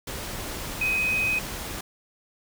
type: tone in noise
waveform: sine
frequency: 2515 Hz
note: D#7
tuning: 18 cents sharp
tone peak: -22 dBFS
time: 0.81-1.39 s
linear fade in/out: 5 ms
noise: pink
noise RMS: -34 dBFS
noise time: 0.07-1.81 s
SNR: +9 dB
effects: none